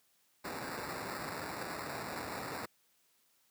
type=noise with sample-and-hold; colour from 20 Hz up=blue; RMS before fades=-41 dBFS; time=0.44-2.66 s; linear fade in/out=10 ms; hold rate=3150 Hz; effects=white hiss -72 dBFS RMS until 3.5 s + high-pass 100 Hz 12 dB/octave